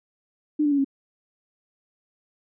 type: tone with pitch steps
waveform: sine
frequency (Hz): 301 / 291.6 / 282.5 / 273.6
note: D4 / D4 / C#4 / C#4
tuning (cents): +43 / -12 / +33 / -23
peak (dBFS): -18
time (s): 0.59-0.846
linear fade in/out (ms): 10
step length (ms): 64
effects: none